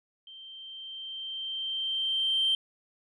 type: tone with level ramp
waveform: sine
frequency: 3136 Hz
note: G7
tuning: in tune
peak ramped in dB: -45 to -21 dBFS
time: 0.27-2.55 s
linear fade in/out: 2 ms
effects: tanh soft clip ceiling -19 dBFS